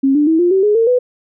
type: tone with pitch steps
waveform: sine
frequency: 270.9 / 295.4 / 322.2 / 351.3 / 383.1 / 417.8 / 455.6 / 496.8 Hz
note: C#4 / D4 / E4 / F4 / G4 / G#4 / A#4 / B4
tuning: -40 / +10 / -39 / +10 / -40 / +10 / -40 / +10 cents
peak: -9 dBFS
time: 0.03-0.99 s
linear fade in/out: 10 ms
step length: 120 ms
effects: none